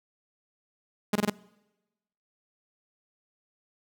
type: tone bursts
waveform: sawtooth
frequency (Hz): 207.7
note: G#3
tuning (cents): 0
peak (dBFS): -18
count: 4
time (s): 1.13-1.3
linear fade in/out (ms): 5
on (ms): 26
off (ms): 22
effects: noise-tail reverb RT60 1.0 s tail -23 dB re dry